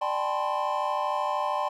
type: tone cluster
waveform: triangle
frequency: 596 / 783 / 867 / 1007 / 1060 Hz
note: D5 / G5 / A5 / B5 / C6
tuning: +25 / -2 / -26 / +33 / +22 cents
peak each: -30 dBFS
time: 0.01-1.69 s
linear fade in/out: 10 ms
effects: none